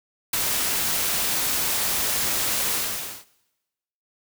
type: noise with ADSR envelope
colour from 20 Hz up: white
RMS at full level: -22 dBFS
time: 0.33-3.25 s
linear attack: 6 ms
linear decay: 12 ms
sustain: -2 dB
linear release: 540 ms
effects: noise-tail reverb RT60 1.0 s tail -20 dB re dry